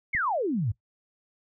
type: exponential sweep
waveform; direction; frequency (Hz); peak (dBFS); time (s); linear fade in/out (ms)
sine; down; 2280 to 92.5; -24; 0.13-0.72; 10
type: click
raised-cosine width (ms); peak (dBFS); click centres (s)
5; -28; 0.15
effects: noise-tail reverb RT60 0.1 s tail -17 dB re dry